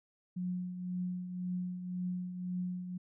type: tone with tremolo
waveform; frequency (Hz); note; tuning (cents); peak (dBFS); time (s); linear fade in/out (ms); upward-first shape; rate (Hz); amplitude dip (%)
sine; 180.6; F#3; -42; -32; 0.36-2.98; 10; triangle; 1.9; 60
effects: none